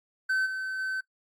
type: tone with level steps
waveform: triangle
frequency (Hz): 1532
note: G6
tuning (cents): -40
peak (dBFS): -22 / -29 / -27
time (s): 0.29-1.01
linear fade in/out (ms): 10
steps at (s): 0.45 / 0.78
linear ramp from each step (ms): 20
effects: noise-tail reverb RT60 0.1 s tail -20 dB re dry + AAC 64 kbps